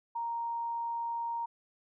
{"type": "tone", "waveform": "sine", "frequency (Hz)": 932.3, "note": "A#5", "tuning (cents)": 0, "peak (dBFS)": -32, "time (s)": [0.15, 1.46], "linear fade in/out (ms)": 10, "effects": []}